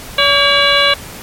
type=harmonic tone with a mistuned harmonic; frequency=569 Hz; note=C#5; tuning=45 cents sharp; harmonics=1 / 2 / 3 / 4 / 5 / 6 / 7; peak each=-16 / -16 / -16 / -16 / -16 / -16 / -16 dBFS; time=0.18-0.94 s; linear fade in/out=5 ms; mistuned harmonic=3; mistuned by=-91 cents; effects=pink hiss -31 dBFS RMS until 1.22 s + MP3 64 kbps